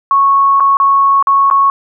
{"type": "tone with dropouts", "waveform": "sine", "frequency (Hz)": 1104, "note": "C#6", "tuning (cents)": -7, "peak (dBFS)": -6, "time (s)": [0.11, 1.7], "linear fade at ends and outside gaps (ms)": 1, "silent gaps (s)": [[0.599, 0.605], [0.77, 0.8], [1.226, 1.271], [1.501, 1.511]], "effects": []}